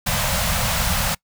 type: band-stop noise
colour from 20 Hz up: pink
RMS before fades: -21 dBFS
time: 0.06-1.15 s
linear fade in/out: 10 ms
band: 220 to 510 Hz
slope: 96 dB/octave
effects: noise-tail reverb RT60 0.1 s tail -24 dB re dry